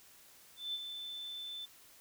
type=tone with ADSR envelope; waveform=sine; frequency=3527 Hz; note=A7; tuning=3 cents sharp; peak=-34 dBFS; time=0.56-1.66 s; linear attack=180 ms; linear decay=35 ms; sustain=-7 dB; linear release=15 ms; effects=white hiss -60 dBFS RMS until 2 s